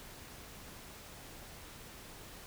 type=silence; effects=pink hiss -51 dBFS RMS until 2.46 s